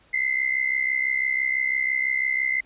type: tone pair together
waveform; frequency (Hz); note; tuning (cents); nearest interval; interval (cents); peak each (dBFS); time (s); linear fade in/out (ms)
sine; 2033 / 2099; B6 / C7; +50 / +5; minor second; 55; -24; 0.13-2.61; 10
effects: pink hiss -58 dBFS RMS until 2.65 s + resampled to 8000 Hz